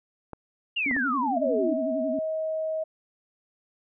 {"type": "clicks", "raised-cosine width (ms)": 1, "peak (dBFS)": -23, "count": 3, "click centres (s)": [0.333, 0.912, 0.965]}
{"type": "exponential sweep", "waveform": "sine", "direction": "down", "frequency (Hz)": [2900, 286.7], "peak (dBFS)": -24, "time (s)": [0.76, 1.74], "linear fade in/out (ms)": 10}
{"type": "tone with vibrato", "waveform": "sine", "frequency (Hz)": 261.6, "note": "C4", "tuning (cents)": 0, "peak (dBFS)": -28, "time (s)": [0.86, 2.19], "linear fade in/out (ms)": 2, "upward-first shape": "sine", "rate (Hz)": 11, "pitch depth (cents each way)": 150}
{"type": "tone with pitch glide", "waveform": "sine", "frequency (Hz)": [640, 633.7], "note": ["D#5", "D#5"], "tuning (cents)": [49, 32], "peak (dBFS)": -26, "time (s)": [1.36, 2.84], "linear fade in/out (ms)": 10, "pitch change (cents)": -17, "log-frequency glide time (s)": [1.88, 2.21]}
{"effects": []}